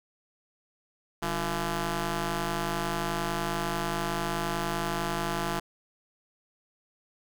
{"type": "ring-modulated tone", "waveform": "10% pulse", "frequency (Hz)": 164.81, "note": "E3", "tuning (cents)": 0, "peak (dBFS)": -17, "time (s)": [1.22, 5.6], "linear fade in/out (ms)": 10, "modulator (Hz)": 520, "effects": []}